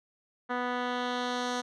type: tone with low-pass filter sweep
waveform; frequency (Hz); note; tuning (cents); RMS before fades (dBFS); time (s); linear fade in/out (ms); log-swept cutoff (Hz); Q
10% pulse; 246.9; B3; 0; -32; 0.49-1.62; 20; 1900 to 6000; 1.4
effects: none